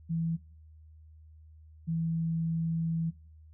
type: tone pair in turn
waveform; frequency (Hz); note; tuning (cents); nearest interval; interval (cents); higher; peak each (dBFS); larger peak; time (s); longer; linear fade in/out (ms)
sine; 164.81 / 164.14; E3 / E3; 0 / -7; unison; 7; first; -28; neither; 0.09-0.37 / 1.87-3.11; second; 20
effects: noise-tail reverb RT60 0.5 s tail -20 dB re dry + added 78 Hz sine -51 dBFS peak until 3.53 s